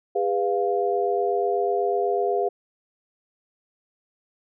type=chord; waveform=sine; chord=F diminished; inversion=first; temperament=equal with one note detuned; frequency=405.8 / 493.9 / 698.5 Hz; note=Ab4 / Cb5 / F5; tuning=-40 / 0 / 0 cents; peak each=-23 / -27 / -25 dBFS; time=0.15-2.49 s; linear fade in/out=10 ms; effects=none